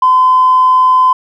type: tone with tanh clipping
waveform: triangle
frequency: 1022 Hz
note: C6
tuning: 41 cents flat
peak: -5 dBFS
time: 0.02-1.13 s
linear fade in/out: 5 ms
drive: 4 dB
effects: none